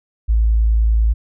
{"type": "tone", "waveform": "sine", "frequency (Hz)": 55.1, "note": "A1", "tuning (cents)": 3, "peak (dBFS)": -11, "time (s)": [0.28, 1.14], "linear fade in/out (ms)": 20, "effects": []}